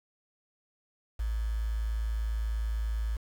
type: tone with quantisation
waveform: sine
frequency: 54.9 Hz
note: A1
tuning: 3 cents flat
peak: -28 dBFS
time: 1.19-3.17 s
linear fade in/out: 10 ms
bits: 8
effects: none